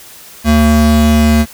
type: tone pair together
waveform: square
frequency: 75.47 / 226.3 Hz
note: D2 / A3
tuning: +48 / +49 cents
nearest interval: octave + perfect fifth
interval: 1901 cents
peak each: -11 dBFS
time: 0.44-1.46 s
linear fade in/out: 50 ms
effects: white hiss -36 dBFS RMS until 1.53 s